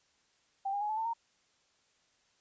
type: tone with pitch steps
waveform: sine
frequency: 784 / 810.2 / 837.4 / 865.4 / 894.4 / 924.3 Hz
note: G5 / G#5 / G#5 / A5 / A5 / A#5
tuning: 0 / -43 / +14 / -29 / +28 / -15 cents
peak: -31 dBFS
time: 0.65-1.136 s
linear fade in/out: 10 ms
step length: 81 ms
effects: white hiss -71 dBFS RMS until 2.4 s + resampled to 16000 Hz